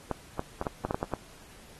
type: clicks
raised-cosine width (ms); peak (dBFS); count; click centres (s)
1; -15; 9; 0.113 / 0.394 / 0.614 / 0.668 / 0.85 / 0.909 / 0.945 / 1.029 / 1.137
effects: pink hiss -53 dBFS RMS until 1.79 s + AAC 32 kbps